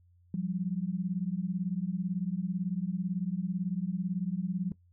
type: beating tone pair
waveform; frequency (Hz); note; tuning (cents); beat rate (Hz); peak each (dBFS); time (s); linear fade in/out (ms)
sine; 174.61 / 192.61; F3 / G3; 0 / -30; 18; -32 / -33; 0.34-4.72; 2
effects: noise-tail reverb RT60 0.1 s tail -18 dB re dry + added 88 Hz sine -60 dBFS peak until 4.92 s